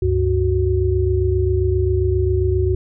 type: tone cluster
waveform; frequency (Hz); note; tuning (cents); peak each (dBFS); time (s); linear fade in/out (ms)
sine; 71.3 / 98.8 / 370.4; C#2 / G2 / F#4; +49 / +14 / +2; -19; 0.02-2.75; 5
effects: none